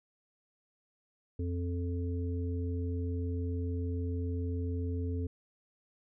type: harmonic tone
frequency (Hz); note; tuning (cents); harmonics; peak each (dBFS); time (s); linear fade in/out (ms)
87.31; F2; 0; 1 / 3 / 5; -32 / -39 / -42; 1.39-5.27; 5
effects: none